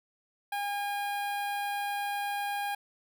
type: tone with notch filter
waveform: sawtooth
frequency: 812 Hz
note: G#5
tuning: 39 cents flat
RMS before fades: -33 dBFS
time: 0.52-2.75 s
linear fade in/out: 5 ms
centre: 6300 Hz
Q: 0.83
effects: none